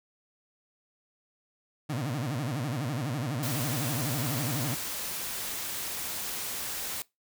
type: tone with vibrato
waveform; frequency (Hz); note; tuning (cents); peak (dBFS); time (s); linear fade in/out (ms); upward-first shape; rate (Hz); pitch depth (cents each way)
30% pulse; 133.4; C3; +34; -27; 1.89-4.75; 10; sine; 12; 270
type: noise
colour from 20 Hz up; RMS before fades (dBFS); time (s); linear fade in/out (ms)
white; -35; 3.43-7.02; 0
effects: noise-tail reverb RT60 0.2 s tail -22 dB re dry